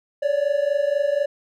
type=tone pair together; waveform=triangle; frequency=559.9 / 584 Hz; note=C#5 / D5; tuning=+17 / -10 cents; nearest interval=minor second; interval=73 cents; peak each=-20 / -19 dBFS; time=0.22-1.26 s; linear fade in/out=10 ms; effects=none